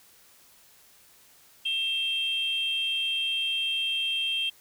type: tone pair together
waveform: sine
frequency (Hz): 2681 / 3188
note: E7 / G7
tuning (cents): +29 / +28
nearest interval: minor third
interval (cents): 299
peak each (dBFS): -30 / -25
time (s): 1.65-4.5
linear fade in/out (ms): 10
effects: tanh soft clip ceiling -21 dBFS + white hiss -57 dBFS RMS until 4.6 s